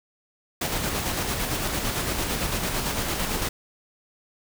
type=noise with tremolo; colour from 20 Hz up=pink; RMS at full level=-26 dBFS; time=0.61-3.49 s; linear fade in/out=5 ms; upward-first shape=square; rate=8.9 Hz; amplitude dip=30%; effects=none